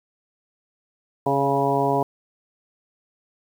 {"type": "harmonic tone with a mistuned harmonic", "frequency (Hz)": 138.59, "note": "C#3", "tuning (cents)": 0, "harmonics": [1, 2, 3, 4, 5, 6, 7], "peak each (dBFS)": [-28, -27, -24, -28, -24, -28, -25], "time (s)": [1.26, 2.03], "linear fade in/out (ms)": 5, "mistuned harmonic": 4, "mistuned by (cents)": 24, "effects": ["8-bit"]}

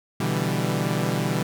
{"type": "chord", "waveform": "sawtooth", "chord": "E minor seventh", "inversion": "second", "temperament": "equal with one note detuned", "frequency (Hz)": [124.33, 146.83, 164.81, 196], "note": ["B2", "D3", "E3", "G3"], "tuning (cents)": [12, 0, 0, 0], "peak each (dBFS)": -24, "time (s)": [0.2, 1.43], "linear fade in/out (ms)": 5, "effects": []}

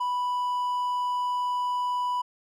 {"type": "tone", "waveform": "triangle", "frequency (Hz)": 987.8, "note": "B5", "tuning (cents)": 0, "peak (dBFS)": -23, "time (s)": [0, 2.22], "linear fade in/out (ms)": 10, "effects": []}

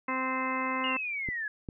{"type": "harmonic tone", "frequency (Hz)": 260.1, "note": "C4", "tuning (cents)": -10, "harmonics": [1, 2, 3, 4, 5, 6, 7, 8, 10], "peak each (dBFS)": [-35, -39, -43, -32, -41, -43, -43, -35, -41], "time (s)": [0.08, 0.97], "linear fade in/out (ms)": 5}
{"type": "linear sweep", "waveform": "sine", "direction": "down", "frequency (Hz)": [2886, 1661.2], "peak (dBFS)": -31, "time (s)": [0.84, 1.48], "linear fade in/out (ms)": 2}
{"type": "clicks", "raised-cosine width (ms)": 3, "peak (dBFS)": -24, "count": 2, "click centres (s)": [1.288, 1.688]}
{"effects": []}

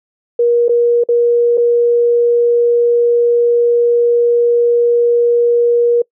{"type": "tone with dropouts", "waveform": "sine", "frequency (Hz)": 475.5, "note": "A#4", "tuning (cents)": 34, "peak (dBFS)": -8, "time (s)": [0.39, 6.02], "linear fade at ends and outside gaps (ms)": 5, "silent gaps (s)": [[0.683, 0.692], [1.038, 1.087], [1.574, 1.578]], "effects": ["noise-tail reverb RT60 0.1 s tail -25 dB re dry"]}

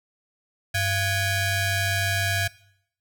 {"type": "ring-modulated tone", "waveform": "sawtooth", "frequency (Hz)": 784, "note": "G5", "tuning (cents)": 0, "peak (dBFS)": -15, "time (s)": [0.74, 2.48], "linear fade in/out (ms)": 10, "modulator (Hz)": 881, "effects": ["noise-tail reverb RT60 0.7 s tail -21 dB re dry"]}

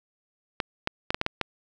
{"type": "clicks", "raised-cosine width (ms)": 0.3, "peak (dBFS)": -9, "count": 7, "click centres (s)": [0.602, 0.874, 1.105, 1.145, 1.214, 1.264, 1.413], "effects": []}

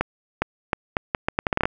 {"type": "accelerating click train", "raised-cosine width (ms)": 0.5, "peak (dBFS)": -5, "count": 13, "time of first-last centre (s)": [0.01, 1.655], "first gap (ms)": 410, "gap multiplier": 0.76, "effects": []}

